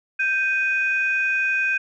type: tone pair together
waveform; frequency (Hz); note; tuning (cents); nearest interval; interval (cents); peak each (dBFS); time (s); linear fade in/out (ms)
sine; 1567.3 / 2488; G6 / D#7; -1 / -1; minor sixth; 800; -21; 0.19-1.78; 10
effects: tanh soft clip ceiling -11 dBFS